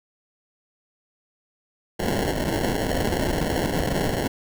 white noise with sample-and-hold, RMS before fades -24 dBFS, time 1.99-4.28 s, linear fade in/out 10 ms, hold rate 1225 Hz, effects none

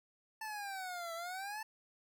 25% pulse exponential two-way sweep, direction down then up, 886 to 659.3 to 886 Hz, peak -37 dBFS, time 0.41-1.63 s, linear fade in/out 5 ms, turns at 1.14 s, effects none

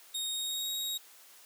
sawtooth tone with pitch glide, 3729 to 3783 Hz, A#7 to A#7, 0 to +25 cents, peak -30 dBFS, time 0.14-0.98 s, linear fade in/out 10 ms, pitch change +25 cents, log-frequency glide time 0.32-0.72 s, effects white hiss -56 dBFS RMS until 1.45 s + high-pass 400 Hz 12 dB/octave

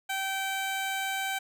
15% pulse tone, 774 Hz, G5, 22 cents flat, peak -23 dBFS, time 0.09-1.39 s, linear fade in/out 10 ms, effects none

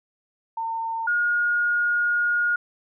sine tone pair in turn, 907 / 1432.4 Hz, A#5 / F6, -48 / +43 cents, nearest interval minor sixth, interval 791 cents, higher second, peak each -25 / -19 dBFS, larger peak second, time 0.57-1.07 / 1.07-2.56 s, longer second, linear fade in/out 5 ms, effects none

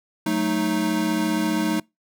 square chord, D# diminished, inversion first, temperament equal, 185 / 220 / 311.1 Hz, F#3 / A3 / D#4, 0 / 0 / 0 cents, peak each -28 / -26 / -24 dBFS, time 0.26-1.8 s, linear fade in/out 5 ms, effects noise-tail reverb RT60 0.2 s tail -25 dB re dry

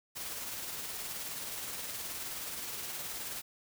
white noise with tremolo, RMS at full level -39 dBFS, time 0.15-3.42 s, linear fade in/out 20 ms, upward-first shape sine, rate 19 Hz, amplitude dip 30%, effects none

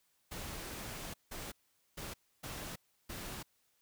pink noise bursts at uneven times, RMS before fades -44 dBFS, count 5, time 0.31-1.14 / 1.31-1.52 / 1.97-2.14 / 2.43-2.76 / 3.09-3.43 s, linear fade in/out 10 ms, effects white hiss -75 dBFS RMS until 3.81 s

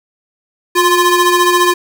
30% pulse ring-modulated tone, 698.5 Hz, F5, in tune, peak -3 dBFS, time 0.75-1.74 s, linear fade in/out 10 ms, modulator 342 Hz, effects none

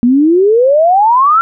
sine exponential sweep, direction up, 233.1 to 1378 Hz, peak -5 dBFS, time 0.03-1.41 s, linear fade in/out 0 ms, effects none

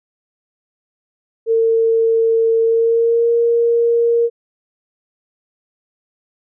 sine tone with pitch glide, 453.3 to 467.7 Hz, A#4 to A#4, -48 to +6 cents, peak -11 dBFS, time 1.46-4.3 s, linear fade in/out 50 ms, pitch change +54 cents, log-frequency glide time 2.6-3.31 s, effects none

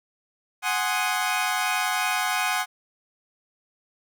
20% pulse chord, Ab dominant seventh, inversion third, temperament equal, 740 / 830.6 / 1046.5 / 1244.5 Hz, Gb5 / Ab5 / C6 / Eb6, 0 / 0 / 0 / 0 cents, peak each -22 / -24 / -25 / -25 dBFS, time 0.62-2.66 s, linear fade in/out 50 ms, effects none

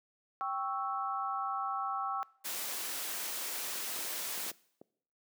sine chord, C# diminished, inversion second, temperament equal, 784 / 1108.7 / 1318.5 Hz, G5 / C#6 / E6, 0 / 0 / 0 cents, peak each -37 dBFS, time 0.41-2.23 s, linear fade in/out 0 ms
white noise, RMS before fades -38 dBFS, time 2.44-4.52 s, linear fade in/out 20 ms
clicks, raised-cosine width 2 ms, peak -34 dBFS, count 8, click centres 3.758 / 3.962 / 3.992 / 4.049 / 4.377 / 4.465 / 4.515 / 4.815 s
effects noise-tail reverb RT60 0.7 s tail -22 dB re dry + high-pass 300 Hz 12 dB/octave

